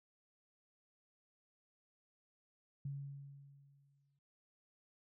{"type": "tone with exponential decay", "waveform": "sine", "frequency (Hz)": 140, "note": "C#3", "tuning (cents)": 18, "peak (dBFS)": -38, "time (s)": [2.85, 4.19], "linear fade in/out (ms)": 5, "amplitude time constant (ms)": 290, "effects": ["noise-tail reverb RT60 0.7 s tail -21 dB re dry"]}